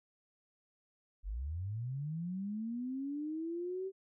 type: linear sweep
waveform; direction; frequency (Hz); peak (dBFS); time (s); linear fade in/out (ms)
sine; up; 42 to 388.8; -36; 1.23-3.92; 50
effects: none